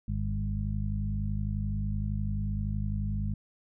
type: harmonic tone with a mistuned harmonic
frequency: 51 Hz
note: G#1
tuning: 31 cents flat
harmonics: 1 / 2 / 3 / 4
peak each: -32 / -32 / -38 / -36 dBFS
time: 0.08-3.34 s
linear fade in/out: 5 ms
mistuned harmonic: 1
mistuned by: -51 cents
effects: none